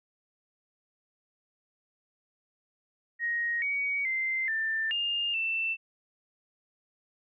sine tone with pitch steps, 1877 / 2252 / 2081 / 1783 / 2818 / 2670 Hz, A#6 / C#7 / C7 / A6 / F7 / E7, +11 / +27 / -10 / +22 / +15 / +22 cents, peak -27 dBFS, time 3.19-5.77 s, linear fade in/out 50 ms, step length 430 ms, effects none

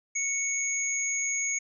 sine tone pair together, 2217 / 6643 Hz, C#7 / G#8, 0 / 0 cents, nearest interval octave + perfect fifth, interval 1900 cents, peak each -31 / -28 dBFS, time 0.15-1.59 s, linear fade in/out 10 ms, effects none

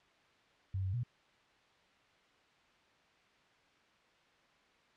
sine tone with pitch steps, 95.4 / 94.4 / 121.3 Hz, G2 / F#2 / B2, -47 / +35 / -31 cents, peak -33 dBFS, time 0.74-1.034 s, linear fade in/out 5 ms, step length 98 ms, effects white hiss -67 dBFS RMS until 4.96 s + low-pass 3000 Hz 12 dB/octave

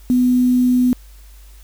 sine tone with quantisation, 249.5 Hz, B3, 18 cents sharp, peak -11 dBFS, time 0.1-0.93 s, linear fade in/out 0 ms, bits 6, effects added 50 Hz sine -39 dBFS peak until 1.63 s + white hiss -51 dBFS RMS until 1.63 s

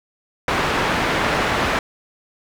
white low-pass noise, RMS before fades -20 dBFS, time 0.48-1.79 s, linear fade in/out 2 ms, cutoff 1700 Hz, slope 12 dB/octave, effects none

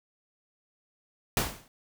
pink noise with exponential decay, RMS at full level -23 dBFS, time 1.37-1.68 s, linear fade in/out 1 ms, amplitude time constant 67 ms, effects none

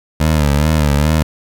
20% pulse tone with vibrato, 75 Hz, D2, 37 cents sharp, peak -6 dBFS, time 0.2-1.23 s, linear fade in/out 5 ms, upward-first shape sine, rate 2.4 Hz, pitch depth 94 cents each way, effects 7-bit

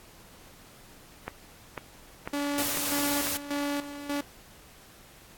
click train, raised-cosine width 0.5 ms, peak -18 dBFS, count 5, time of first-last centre 1.28-3.27 s, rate 2.01 Hz
sawtooth tone with tremolo, 286.8 Hz, D4, 41 cents flat, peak -24 dBFS, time 2.33-4.21 s, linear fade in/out 5 ms, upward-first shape square, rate 1.7 Hz, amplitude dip 70%
white noise, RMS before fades -31 dBFS, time 2.58-3.37 s, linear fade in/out 0 ms
effects pink hiss -53 dBFS RMS until 5.37 s + AAC 64 kbps

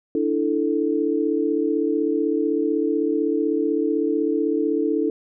sine chord, D suspended second, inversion none, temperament equal, 293.7 / 329.6 / 440 Hz, D4 / E4 / A4, 0 / 0 / 0 cents, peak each -23 dBFS, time 0.15-5.1 s, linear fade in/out 2 ms, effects none

